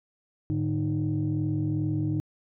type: tone cluster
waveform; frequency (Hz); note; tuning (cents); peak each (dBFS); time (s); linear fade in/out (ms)
sine; 105.7 / 148.2 / 308.3; G#2 / D3 / D#4; +31 / +16 / -16; -28 / -28 / -28; 0.5-2.2; 0
effects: tanh soft clip ceiling -18 dBFS